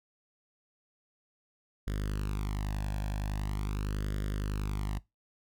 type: tone with flanger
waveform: sawtooth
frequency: 50.8 Hz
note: G#1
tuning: 38 cents flat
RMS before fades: -33 dBFS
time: 1.87-4.99 s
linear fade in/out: 5 ms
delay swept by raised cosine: 0.59 to 1.21 ms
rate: 0.43 Hz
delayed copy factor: +0.8
effects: noise-tail reverb RT60 0.2 s tail -21 dB re dry